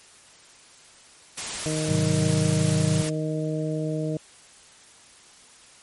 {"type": "noise", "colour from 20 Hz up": "white", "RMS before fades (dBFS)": -31, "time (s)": [1.37, 3.1], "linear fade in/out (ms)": 10}
{"type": "harmonic tone", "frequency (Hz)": 155.56, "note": "D#3", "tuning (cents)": 0, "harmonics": [1, 2, 3, 4], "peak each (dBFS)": [-27, -30, -32, -33], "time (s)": [1.66, 4.17], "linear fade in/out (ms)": 0}
{"type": "chord", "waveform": "triangle", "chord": "Ab dominant seventh", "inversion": "none", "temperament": "just", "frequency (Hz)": [103.83, 129.78, 155.74, 186.89], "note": ["Ab2", "C3", "Eb3", "Gb3"], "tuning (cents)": [0, -14, 2, 18], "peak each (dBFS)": -26, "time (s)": [1.88, 3.03], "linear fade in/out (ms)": 10}
{"effects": ["white hiss -51 dBFS RMS until 5.82 s", "MP3 48 kbps"]}